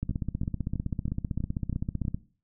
two click trains, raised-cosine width 5 ms, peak -17 / -19 dBFS, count 34 / 7, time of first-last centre 0.03-2.145 / 0.11-2.052 s, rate 15.6 / 3.09 Hz, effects noise-tail reverb RT60 0.4 s tail -18 dB re dry

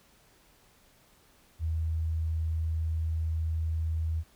sine tone, 80.5 Hz, E2, 41 cents flat, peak -27 dBFS, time 1.59-4.24 s, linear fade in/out 50 ms, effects pink hiss -62 dBFS RMS until 4.35 s

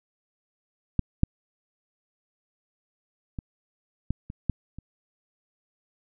clicks, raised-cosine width 5 ms, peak -9 / -6 / -20 / -13 / -24 / -11 / -27 dBFS, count 7, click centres 0.993 / 1.234 / 3.388 / 4.106 / 4.301 / 4.497 / 4.786 s, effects none

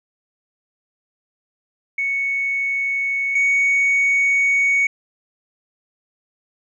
sine tone pair in turn, 2217 / 2231 Hz, C#7 / C#7, 0 / +11 cents, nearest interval unison, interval 11 cents, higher second, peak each -18 / -12 dBFS, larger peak second, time 1.98-3.35 / 3.35-4.87 s, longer second, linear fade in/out 5 ms, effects tanh soft clip ceiling -12 dBFS

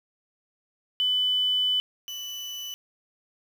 sine / 35% pulse tone pair in turn, 3000 / 2981 Hz, F#7 / F#7, +23 / +12 cents, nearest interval unison, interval 11 cents, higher first, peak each -21 / -32 dBFS, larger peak first, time 1-1.8 / 2.08-2.74 s, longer first, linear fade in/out 0 ms, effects 8-bit

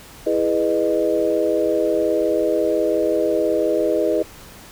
sine chord, E major seventh, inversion none, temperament equal with one note detuned, 329.6 / 415.3 / 493.9 / 613.3 Hz, E4 / G#4 / B4 / D#5, 0 / 0 / 0 / -25 cents, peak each -22 / -22 / -22 / -21 dBFS, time 0.26-4.23 s, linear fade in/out 10 ms, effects pink hiss -42 dBFS RMS until 4.71 s

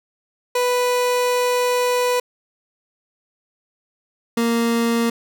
30% pulse tone pair in turn, 493.9 / 232.4 Hz, B4 / A#3, 0 / -5 cents, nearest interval octave + minor second, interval 1305 cents, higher first, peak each -14 dBFS, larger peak neither, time 0.55-2.2 / 4.37-5.1 s, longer first, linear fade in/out 5 ms, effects none

